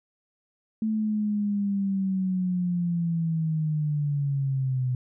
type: linear sweep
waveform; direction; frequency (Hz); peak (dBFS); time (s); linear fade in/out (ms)
sine; down; 220 to 125.3; -23; 0.82-4.95; 2
effects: none